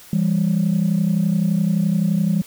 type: tone pair together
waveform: sine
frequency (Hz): 167.59 / 199.3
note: E3 / G3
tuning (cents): +29 / +29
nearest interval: minor third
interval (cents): 300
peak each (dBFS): -17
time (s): 0.13-2.42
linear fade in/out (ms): 2
effects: tanh soft clip ceiling -11 dBFS + white hiss -44 dBFS RMS until 2.46 s